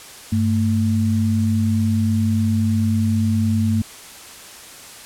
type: tone pair together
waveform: sine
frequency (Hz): 99.16 / 222.6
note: G2 / A3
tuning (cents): +20 / +20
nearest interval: octave + major second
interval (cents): 1400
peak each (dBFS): -18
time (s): 0.32-3.82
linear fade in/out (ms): 5
effects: white hiss -39 dBFS RMS until 5.05 s + low-pass 11000 Hz 12 dB/octave